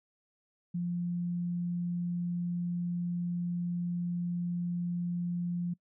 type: tone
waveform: sine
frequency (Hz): 174.61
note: F3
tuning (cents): 0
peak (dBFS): -30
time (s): 0.74-5.74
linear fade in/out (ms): 10
effects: noise-tail reverb RT60 0.1 s tail -24 dB re dry